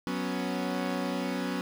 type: chord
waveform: sawtooth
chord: F# suspended fourth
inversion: none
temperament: equal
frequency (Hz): 185 / 246.9 / 277.2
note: F#3 / B3 / C#4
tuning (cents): 0 / 0 / 0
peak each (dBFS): -30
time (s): 0.07-1.61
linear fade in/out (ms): 0
effects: low-pass 5000 Hz 12 dB/octave + 8-bit